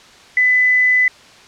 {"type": "tone with quantisation", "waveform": "sine", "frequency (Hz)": 2003, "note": "B6", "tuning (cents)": 24, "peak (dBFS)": -10, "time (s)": [0.37, 1.08], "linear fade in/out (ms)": 2, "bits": 6, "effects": ["white hiss -43 dBFS RMS until 1.47 s", "low-pass 5000 Hz 12 dB/octave"]}